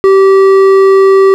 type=tone with hard clipping; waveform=triangle; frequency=387.2 Hz; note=G4; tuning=21 cents flat; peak=-4 dBFS; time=0.04-1.34 s; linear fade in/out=0 ms; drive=12 dB; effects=none